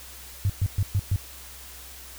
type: tone bursts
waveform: sine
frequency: 98 Hz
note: G2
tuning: in tune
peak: -19 dBFS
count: 5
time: 0.45-1.16 s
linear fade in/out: 0 ms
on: 46 ms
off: 120 ms
effects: added 64 Hz sine -47 dBFS peak until 2.18 s + white hiss -44 dBFS RMS until 2.18 s